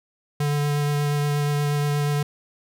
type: tone with vibrato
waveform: square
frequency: 145.9 Hz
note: D3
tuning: 11 cents flat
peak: -21 dBFS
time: 0.4-2.23 s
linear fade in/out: 5 ms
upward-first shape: triangle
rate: 8.4 Hz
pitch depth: 14 cents each way
effects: none